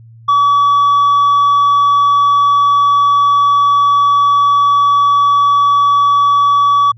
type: tone with tanh clipping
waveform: sine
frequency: 1141 Hz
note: C#6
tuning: 50 cents sharp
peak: -8 dBFS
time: 0.28-6.92 s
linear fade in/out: 10 ms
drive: 3 dB
effects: added 114 Hz sine -36 dBFS peak until 6.97 s